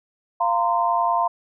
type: tone cluster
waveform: sine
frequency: 694 / 925 / 1035 Hz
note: F5 / A#5 / C6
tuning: -11 / -14 / -19 cents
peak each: -22 dBFS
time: 0.4-1.28 s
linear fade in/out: 10 ms
effects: none